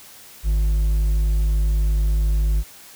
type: tone with hard clipping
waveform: triangle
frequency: 52.1 Hz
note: G#1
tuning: 6 cents sharp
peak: -17 dBFS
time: 0.43-2.64 s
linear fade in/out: 50 ms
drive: 7 dB
effects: white hiss -44 dBFS RMS until 2.95 s

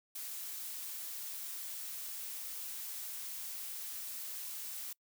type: noise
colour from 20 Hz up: blue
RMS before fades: -43 dBFS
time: 0.15-4.93 s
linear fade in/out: 5 ms
effects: noise-tail reverb RT60 0.1 s tail -25 dB re dry

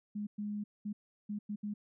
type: tone bursts at uneven times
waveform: sine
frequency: 207.7 Hz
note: G#3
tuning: in tune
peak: -35 dBFS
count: 6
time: 0.15-0.27 / 0.38-0.64 / 0.85-0.93 / 1.29-1.39 / 1.49-1.56 / 1.63-1.74 s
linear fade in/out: 10 ms
effects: none

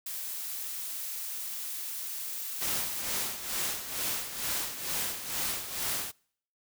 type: noise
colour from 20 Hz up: blue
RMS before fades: -37 dBFS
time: 0.06-3.02 s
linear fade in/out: 5 ms
type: noise with tremolo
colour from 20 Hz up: white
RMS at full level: -31 dBFS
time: 2.6-6.12 s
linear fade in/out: 20 ms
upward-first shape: sine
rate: 2.2 Hz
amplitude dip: 65%
effects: noise-tail reverb RT60 0.6 s tail -26 dB re dry

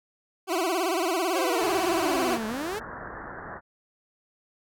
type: tone with vibrato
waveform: 20% pulse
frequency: 353 Hz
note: F4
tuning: 19 cents sharp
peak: -19 dBFS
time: 0.47-2.39 s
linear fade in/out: 50 ms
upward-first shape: sine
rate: 18 Hz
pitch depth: 160 cents each way
type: exponential two-way sweep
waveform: sawtooth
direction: down then up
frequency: 561 to 212.5 to 458.6 Hz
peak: -26 dBFS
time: 1.34-2.8 s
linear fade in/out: 20 ms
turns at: 2.47 s
type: low-pass noise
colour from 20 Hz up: white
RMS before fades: -39 dBFS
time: 1.59-3.61 s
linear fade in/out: 50 ms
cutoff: 1800 Hz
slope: 96 dB/octave
effects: none

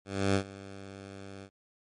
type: tone with ADSR envelope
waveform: 10% pulse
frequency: 98 Hz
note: G2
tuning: in tune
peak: -15 dBFS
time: 0.05-1.5 s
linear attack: 300 ms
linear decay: 83 ms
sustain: -20 dB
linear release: 69 ms
effects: low-pass 9000 Hz 12 dB/octave + MP3 48 kbps

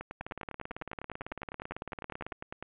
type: two click trains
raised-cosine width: 0.5 ms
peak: -24 / -23 dBFS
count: 27 / 39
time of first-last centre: 0.01-2.626 / 0.21-2.321 s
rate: 9.94 / 18 Hz
effects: resampled to 8000 Hz + 9-bit

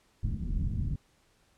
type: low-pass noise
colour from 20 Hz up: pink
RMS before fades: -31 dBFS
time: 0.23-0.96 s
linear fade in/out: 5 ms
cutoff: 190 Hz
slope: 24 dB/octave
effects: pink hiss -67 dBFS RMS until 1.57 s + low-pass 10000 Hz 12 dB/octave

